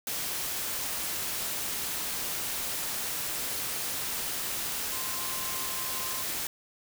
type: tone in noise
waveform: sine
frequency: 1046.5 Hz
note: C6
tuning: in tune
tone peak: -42 dBFS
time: 4.92-6.23 s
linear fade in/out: 2 ms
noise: white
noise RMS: -33 dBFS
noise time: 0.07-6.47 s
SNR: -12 dB
effects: none